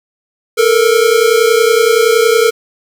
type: tone pair together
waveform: square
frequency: 440 / 470.7 Hz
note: A4 / A#4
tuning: 0 / +17 cents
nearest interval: minor second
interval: 117 cents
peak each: -11 dBFS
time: 0.57-2.51 s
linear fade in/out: 20 ms
effects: none

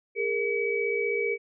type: tone cluster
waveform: sine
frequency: 408.7 / 464.3 / 2280 Hz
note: G#4 / A#4 / C#7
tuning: -28 / -7 / +48 cents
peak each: -29 dBFS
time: 0.15-1.38 s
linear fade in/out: 50 ms
effects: none

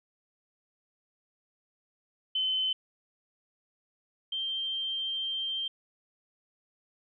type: tone pair in turn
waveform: sine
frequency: 3056 / 3153 Hz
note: G7 / G7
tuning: -45 / +9 cents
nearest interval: minor second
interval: 54 cents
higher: second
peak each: -26 / -30 dBFS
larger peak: first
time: 2.35-2.73 / 4.32-5.68 s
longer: second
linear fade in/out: 5 ms
effects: none

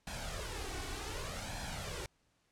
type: noise with flanger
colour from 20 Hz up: pink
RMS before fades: -41 dBFS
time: 0.07-2.06 s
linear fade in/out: 2 ms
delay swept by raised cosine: 1.2 to 2.7 ms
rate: 0.66 Hz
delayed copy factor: +0.65
effects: pink hiss -75 dBFS RMS until 2.51 s + low-pass 9000 Hz 12 dB/octave

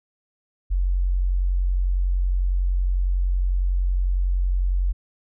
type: tone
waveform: sine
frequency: 45.45 Hz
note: F#1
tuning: 30 cents flat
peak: -18 dBFS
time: 0.7-4.93 s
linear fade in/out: 20 ms
effects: none

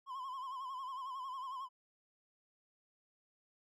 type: tone with vibrato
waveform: triangle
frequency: 1046.5 Hz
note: C6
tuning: in tune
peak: -39 dBFS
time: 0.06-1.69 s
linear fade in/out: 50 ms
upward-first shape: sine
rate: 11 Hz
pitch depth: 86 cents each way
effects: none

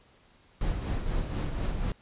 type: noise with tremolo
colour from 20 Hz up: brown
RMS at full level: -28 dBFS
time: 0.61-1.92 s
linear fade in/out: 2 ms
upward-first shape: sine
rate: 4.1 Hz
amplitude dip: 45%
effects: pink hiss -61 dBFS RMS until 2.01 s + resampled to 8000 Hz

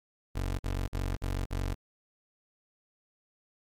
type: tone bursts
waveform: 25% pulse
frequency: 46.57 Hz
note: F#1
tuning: 12 cents sharp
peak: -26 dBFS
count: 5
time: 0.35-1.746 s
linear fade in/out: 10 ms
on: 240 ms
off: 49 ms
effects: MP3 96 kbps

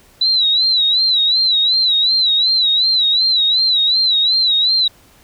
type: tone with vibrato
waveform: sine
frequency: 3951 Hz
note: B7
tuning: in tune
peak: -11 dBFS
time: 0.21-4.88 s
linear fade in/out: 5 ms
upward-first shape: sine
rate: 2.7 Hz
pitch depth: 100 cents each way
effects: pink hiss -49 dBFS RMS until 5.23 s

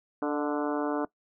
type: harmonic tone with a mistuned harmonic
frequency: 146.83 Hz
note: D3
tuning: in tune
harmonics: 2 / 3 / 4 / 5 / 6 / 7 / 8 / 9 / 10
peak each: -29 / -33 / -35 / -37 / -39 / -40 / -41 / -42 / -43 dBFS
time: 0.22-1.05 s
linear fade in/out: 2 ms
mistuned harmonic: 4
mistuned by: +33 cents
effects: noise-tail reverb RT60 0.1 s tail -20 dB re dry

